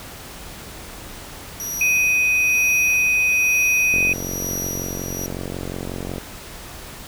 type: tone with tremolo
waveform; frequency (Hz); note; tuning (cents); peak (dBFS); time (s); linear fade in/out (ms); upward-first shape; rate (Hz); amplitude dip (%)
sawtooth; 5800; F#8; -35; -22; 1.6-5.26; 0; sine; 1.1; 55
type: tone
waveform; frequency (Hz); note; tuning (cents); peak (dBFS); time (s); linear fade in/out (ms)
sine; 2500; D#7; +8; -15; 1.81-4.13; 2
type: click train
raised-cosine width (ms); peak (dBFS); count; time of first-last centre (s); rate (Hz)
2; -15; 103; 3.94-6.182; 45.5
effects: pink hiss -37 dBFS RMS until 7.07 s